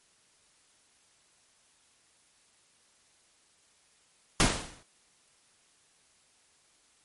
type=noise with exponential decay; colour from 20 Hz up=pink; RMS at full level=-20 dBFS; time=4.4-4.83 s; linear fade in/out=0 ms; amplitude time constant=93 ms; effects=white hiss -65 dBFS RMS until 7.04 s + MP3 48 kbps